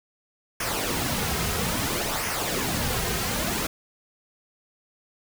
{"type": "noise with flanger", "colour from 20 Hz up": "pink", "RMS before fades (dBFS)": -27, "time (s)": [0.6, 3.67], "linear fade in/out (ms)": 5, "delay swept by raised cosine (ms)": [0.25, 3.55], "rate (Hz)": 0.6, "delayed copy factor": -0.55, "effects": []}